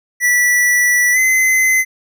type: tone with pitch glide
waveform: square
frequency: 1958 to 2047 Hz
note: B6 to C7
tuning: -15 to -38 cents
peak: -11 dBFS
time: 0.2-1.85 s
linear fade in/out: 50 ms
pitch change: +77 cents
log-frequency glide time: 1.13-1.18 s
effects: none